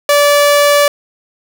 sawtooth tone, 579 Hz, D5, 25 cents flat, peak -3 dBFS, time 0.09-0.88 s, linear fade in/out 2 ms, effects none

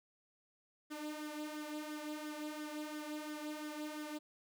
sawtooth tone with flanger, 302.3 Hz, D#4, 50 cents flat, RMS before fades -44 dBFS, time 0.9-4.19 s, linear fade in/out 20 ms, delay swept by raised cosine 0.57 to 3.07 ms, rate 2.9 Hz, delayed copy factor +0.6, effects none

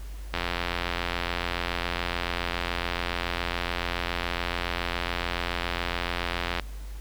click train, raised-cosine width 0.3 ms, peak -11 dBFS, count 546, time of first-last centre 0.34-6.597 s, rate 87.1 Hz, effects added 50 Hz sine -35 dBFS peak until 7 s + pink hiss -51 dBFS RMS until 7 s

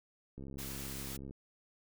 click train, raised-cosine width 3 ms, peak -34 dBFS, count 64, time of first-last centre 0.38-1.309 s, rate 67.8 Hz
white high-pass noise, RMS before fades -45 dBFS, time 0.58-1.17 s, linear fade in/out 10 ms, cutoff 490 Hz, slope 96 dB/octave
effects none

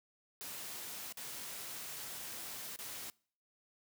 white noise with dropouts, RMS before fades -45 dBFS, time 0.41-3.1 s, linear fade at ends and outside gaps 0 ms, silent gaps 1.124-1.172 / 2.761-2.789 s, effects noise-tail reverb RT60 0.5 s tail -25 dB re dry + high-pass 80 Hz 12 dB/octave

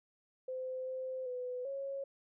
sine tone with pitch steps, 515 / 518 / 499.4 / 549 Hz, C5 / C5 / B4 / C#5, -28 / -17 / +19 / -17 cents, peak -37 dBFS, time 0.48-2.04 s, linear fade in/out 5 ms, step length 390 ms, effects none

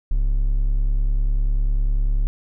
triangle tone, 35.06 Hz, C#1, 20 cents sharp, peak -14 dBFS, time 0.11-2.27 s, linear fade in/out 0 ms, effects none

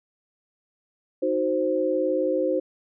sine chord, C diminished, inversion first, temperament equal, 311.1 / 370 / 523.3 Hz, Eb4 / Gb4 / C5, 0 / 0 / 0 cents, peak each -27 / -27 / -23 dBFS, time 1.22-2.6 s, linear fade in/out 10 ms, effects none

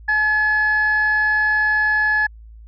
sine tone pair together, 855 / 1706 Hz, A5 / G#6, -50 / +46 cents, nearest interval octave, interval 1196 cents, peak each -23 / -14 dBFS, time 0.08-2.27 s, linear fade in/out 10 ms, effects tanh soft clip ceiling -10 dBFS + added 55 Hz sine -38 dBFS peak until 2.67 s

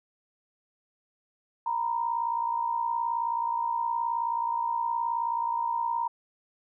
sine tone pair together, 932.3 / 991.3 Hz, A#5 / B5, 0 / +6 cents, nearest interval minor second, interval 106 cents, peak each -27 / -32 dBFS, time 1.66-6.08 s, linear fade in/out 5 ms, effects none

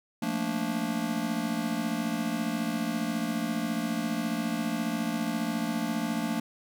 square chord, Bb major seventh, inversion second, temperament just, 174.81 / 218.5 / 233.1 / 291.4 Hz, F3 / A3 / Bb3 / D4, +2 / -12 / 0 / -13 cents, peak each -37 / -34 / -33 / -35 dBFS, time 0.22-6.4 s, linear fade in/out 5 ms, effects none

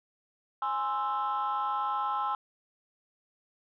sine chord, Ab augmented, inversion none, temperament equal, 830.6 / 1046.5 / 1318.5 Hz, Ab5 / C6 / E6, 0 / 0 / 0 cents, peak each -31 dBFS, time 0.62-2.35 s, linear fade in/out 2 ms, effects tanh soft clip ceiling -23 dBFS

